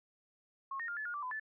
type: tone with pitch steps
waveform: sine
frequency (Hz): 1086 / 1847 / 1406 / 1727 / 1427 / 1167 / 1010 / 1747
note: C#6 / A#6 / F6 / A6 / F6 / D6 / B5 / A6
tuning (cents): -36 / -16 / +11 / -33 / +37 / -11 / +39 / -13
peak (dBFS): -37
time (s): 0.71-1.398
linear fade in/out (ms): 5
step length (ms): 86
effects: none